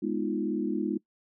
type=chord; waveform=sine; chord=F half-diminished seventh; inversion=first; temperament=equal; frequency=207.7 / 246.9 / 311.1 / 349.2 Hz; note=Ab3 / Cb4 / Eb4 / F4; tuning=0 / 0 / 0 / 0 cents; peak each=-32 / -34 / -31 / -33 dBFS; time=0.02-0.98 s; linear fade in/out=10 ms; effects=noise-tail reverb RT60 0.1 s tail -22 dB re dry